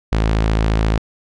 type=tone; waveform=sawtooth; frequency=54.3 Hz; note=A1; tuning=22 cents flat; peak=-10 dBFS; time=0.12-0.98 s; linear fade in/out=5 ms; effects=low-pass 5000 Hz 12 dB/octave